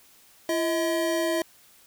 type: tone pair together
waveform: square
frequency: 338 / 638.1 Hz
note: E4 / D#5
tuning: +43 / +44 cents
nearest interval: major seventh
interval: 1101 cents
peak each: -27 / -27 dBFS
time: 0.49-1.42 s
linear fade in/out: 2 ms
effects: white hiss -56 dBFS RMS until 1.86 s